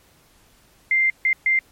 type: tone bursts at uneven times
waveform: sine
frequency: 2093 Hz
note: C7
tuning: in tune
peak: -15 dBFS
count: 3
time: 0.91-1.1 / 1.25-1.33 / 1.46-1.59 s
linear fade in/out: 2 ms
effects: pink hiss -56 dBFS RMS until 1.71 s + MP3 64 kbps